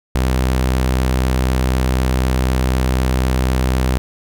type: tone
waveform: sawtooth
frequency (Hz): 64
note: C2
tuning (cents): -38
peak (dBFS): -10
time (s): 0.15-3.98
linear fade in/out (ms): 0
effects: none